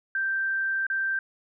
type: tone with dropouts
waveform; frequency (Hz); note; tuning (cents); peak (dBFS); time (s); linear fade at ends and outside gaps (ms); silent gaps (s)
sine; 1568; G6; 0; -24; 0.15-1.19; 2; 0.867-0.9
effects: none